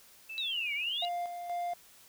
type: tone with pitch glide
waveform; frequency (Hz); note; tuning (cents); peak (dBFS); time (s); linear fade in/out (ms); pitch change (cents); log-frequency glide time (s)
sine; 2637 to 2843; E7 to F7; 0 to +30; -39; 0.29-1.09; 10; +130; 0.43-0.6
type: exponential two-way sweep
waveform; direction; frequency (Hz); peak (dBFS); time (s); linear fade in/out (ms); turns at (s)
sine; down then up; 3951 to 2184 to 3951; -32; 0.38-1.05; 0; 0.74
type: tone with tremolo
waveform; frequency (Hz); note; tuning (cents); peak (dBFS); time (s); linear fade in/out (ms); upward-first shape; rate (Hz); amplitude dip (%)
triangle; 700; F5; +4; -30; 1.02-1.74; 5; square; 2.1; 50
effects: white hiss -58 dBFS RMS until 2.08 s